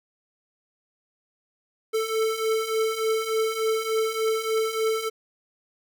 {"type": "beating tone pair", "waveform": "square", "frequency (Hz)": [440, 443.4], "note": ["A4", "A4"], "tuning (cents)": [0, 13], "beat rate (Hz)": 3.4, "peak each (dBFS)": [-29, -25], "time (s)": [1.93, 5.1], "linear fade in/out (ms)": 20, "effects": []}